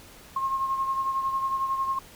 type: beating tone pair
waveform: sine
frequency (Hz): 1072 / 1083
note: C6 / C#6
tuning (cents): +42 / -41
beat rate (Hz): 11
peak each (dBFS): -25 / -34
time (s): 0.36-1.99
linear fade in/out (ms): 5
effects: pink hiss -49 dBFS RMS until 2.15 s